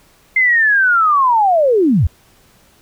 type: linear sweep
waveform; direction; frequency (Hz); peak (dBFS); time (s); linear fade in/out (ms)
sine; down; 2099 to 61.2; -9; 0.36-2.07; 5
effects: pink hiss -51 dBFS RMS until 2.81 s